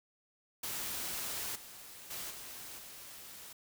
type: noise with level steps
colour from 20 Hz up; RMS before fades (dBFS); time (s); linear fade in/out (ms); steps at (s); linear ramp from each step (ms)
white; -39 / -51 / -42 / -47 / -50; 0.63-3.53; 5; 1.55 / 2.1 / 2.3 / 2.78; 10
effects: none